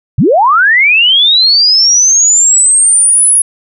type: linear sweep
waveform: sine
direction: up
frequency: 87.4 to 10548 Hz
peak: -4 dBFS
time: 0.18-3.42 s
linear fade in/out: 5 ms
effects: none